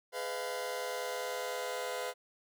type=chord; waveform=sawtooth; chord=F half-diminished seventh; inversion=first; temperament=just; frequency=419.1 / 502.9 / 628.6 / 698.5 Hz; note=Ab4 / Cb5 / Eb5 / F5; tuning=+16 / +31 / +18 / 0 cents; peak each=-40 / -34 / -40 / -38 dBFS; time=0.12-2.14 s; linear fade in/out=50 ms; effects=none